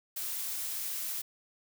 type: noise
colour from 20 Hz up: blue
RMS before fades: -36 dBFS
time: 0.16-1.22 s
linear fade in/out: 10 ms
effects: none